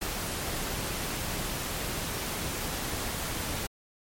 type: noise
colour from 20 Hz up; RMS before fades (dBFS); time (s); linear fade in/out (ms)
pink; -33; 0.01-3.67; 10
effects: MP3 64 kbps